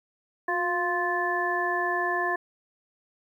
harmonic tone with a mistuned harmonic, 349.2 Hz, F4, in tune, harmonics 1 / 2 / 3 / 5, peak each -31 / -30 / -30 / -28 dBFS, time 0.48-2.36 s, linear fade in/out 5 ms, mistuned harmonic 1, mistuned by +48 cents, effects 10-bit

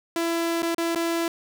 sawtooth tone with dropouts, 334.9 Hz, E4, 27 cents sharp, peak -19 dBFS, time 0.16-1.28 s, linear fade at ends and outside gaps 2 ms, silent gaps 0.622-0.629 / 0.747-0.781 / 0.949-0.958 s, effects none

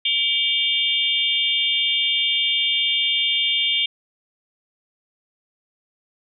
sine tone cluster, 2303 / 2846 / 3210 / 3565 Hz, D7 / F7 / G7 / A7, -34 / +32 / +40 / +22 cents, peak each -25 / -24 / -22 / -23 dBFS, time 0.05-3.86 s, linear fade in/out 5 ms, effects none

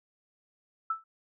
sine tone with exponential decay, 1318.5 Hz, E6, in tune, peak -24 dBFS, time 0.9-1.04 s, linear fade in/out 5 ms, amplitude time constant 30 ms, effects none

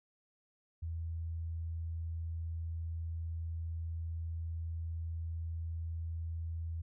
sine tone, 82.41 Hz, E2, in tune, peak -36 dBFS, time 0.82-6.82 s, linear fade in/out 10 ms, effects none

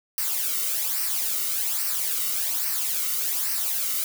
blue noise with flanger, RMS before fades -26 dBFS, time 0.18-4.04 s, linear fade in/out 0 ms, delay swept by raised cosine 0.28 to 1.22 ms, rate 1.2 Hz, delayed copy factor -0.65, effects none

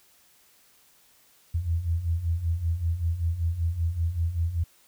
sine beating tone pair, 80.4 / 85.6 Hz, E2 / F2, -43 / -34 cents, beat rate 5.2 Hz, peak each -30 / -25 dBFS, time 1.54-4.64 s, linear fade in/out 10 ms, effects white hiss -60 dBFS RMS until 4.87 s

